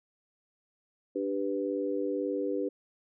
sine chord, G major, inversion second, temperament equal, 293.7 / 392 / 493.9 Hz, D4 / G4 / B4, 0 / 0 / 0 cents, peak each -33 dBFS, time 1.15-2.69 s, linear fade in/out 10 ms, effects none

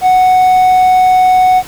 triangle tone, 740 Hz, F#5, in tune, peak -3 dBFS, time 0.01-1.63 s, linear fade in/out 50 ms, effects pink hiss -31 dBFS RMS until 1.67 s

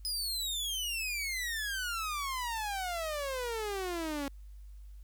sawtooth exponential sweep, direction down, 5070 to 273.8 Hz, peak -30 dBFS, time 0.05-4.28 s, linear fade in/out 0 ms, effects added 50 Hz sine -46 dBFS peak until 5.03 s + white hiss -72 dBFS RMS until 5.03 s

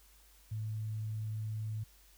sine tone, 108.7 Hz, A2, 21 cents flat, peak -35 dBFS, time 0.51-1.84 s, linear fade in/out 10 ms, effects added 50 Hz sine -62 dBFS peak until 2.17 s + white hiss -64 dBFS RMS until 2.17 s

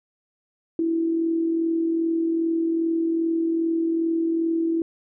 sine tone with amplitude modulation, 329.6 Hz, E4, in tune, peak -18 dBFS, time 0.79-4.82 s, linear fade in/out 2 ms, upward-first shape sine, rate 42.5 Hz, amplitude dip 40%, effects none

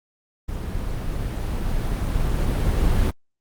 brown noise with level ramp, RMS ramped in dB -28 to -18 dBFS, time 0.48-3.11 s, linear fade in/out 10 ms, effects Opus 24 kbps

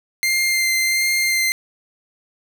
sawtooth tone with vibrato, 2096 Hz, C7, 2 cents sharp, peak -13 dBFS, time 0.23-1.52 s, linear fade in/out 0 ms, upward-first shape sine, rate 1.4 Hz, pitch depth 13 cents each way, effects none

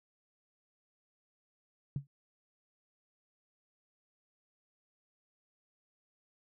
sine tone with exponential decay, 139.9 Hz, C#3, 16 cents sharp, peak -28 dBFS, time 1.96-2.07 s, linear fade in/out 2 ms, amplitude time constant 22 ms, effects none

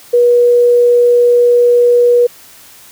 sine tone, 483.1 Hz, B4, 38 cents flat, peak -5 dBFS, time 0.13-2.27 s, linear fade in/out 10 ms, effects white hiss -39 dBFS RMS until 2.91 s

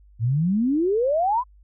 sine exponential sweep, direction up, 106.6 to 1046.5 Hz, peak -18 dBFS, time 0.19-1.44 s, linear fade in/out 50 ms, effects added 50 Hz sine -49 dBFS peak until 1.63 s

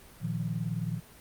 sine chord, Bb suspended fourth, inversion none, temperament equal, 116.54 / 155.56 / 174.61 Hz, Bb2 / Eb3 / F3, 0 / 0 / 0 cents, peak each -34 dBFS, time 0.2-1.01 s, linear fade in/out 50 ms, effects pink hiss -53 dBFS RMS until 1.2 s + Opus 32 kbps

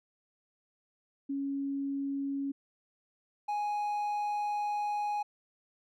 sine / triangle tone pair in turn, 277.2 / 830.7 Hz, C#4 / G#5, 0 / 0 cents, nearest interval octave + perfect fifth, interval 1900 cents, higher second, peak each -31 / -28 dBFS, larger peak second, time 1.29-2.52 / 3.48-5.23 s, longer second, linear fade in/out 10 ms, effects none

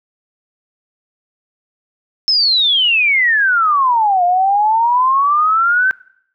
sine exponential two-way sweep, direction down then up, 5310 to 698.5 to 1557 Hz, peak -10 dBFS, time 2.28-5.91 s, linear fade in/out 0 ms, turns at 4.24 s, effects noise-tail reverb RT60 0.7 s tail -23 dB re dry

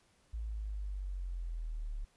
sine linear sweep, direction down, 55.9 to 35.51 Hz, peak -36 dBFS, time 0.33-2.05 s, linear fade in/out 10 ms, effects pink hiss -70 dBFS RMS until 2.16 s + resampled to 24000 Hz

